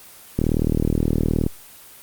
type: click train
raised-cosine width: 3 ms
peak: -6 dBFS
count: 43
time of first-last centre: 0.39-1.464 s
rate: 39.1 Hz
effects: white hiss -44 dBFS RMS until 2.02 s + Opus 24 kbps